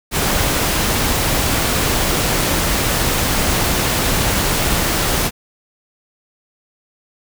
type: noise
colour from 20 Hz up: pink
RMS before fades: -17 dBFS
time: 0.11-5.31 s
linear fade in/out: 50 ms
effects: none